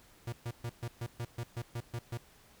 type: tone bursts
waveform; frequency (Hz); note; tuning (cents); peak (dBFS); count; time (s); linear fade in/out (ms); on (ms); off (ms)
45% pulse; 118.3; A#2; +26; -35; 11; 0.27-2.175; 5; 55; 130
effects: pink hiss -61 dBFS RMS until 2.6 s